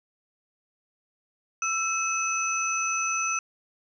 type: tone cluster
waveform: sine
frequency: 1331 / 2575 / 6010 Hz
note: E6 / E7 / F#8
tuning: +16 / -41 / +26 cents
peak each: -29 dBFS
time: 1.62-3.39 s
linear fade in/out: 2 ms
effects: none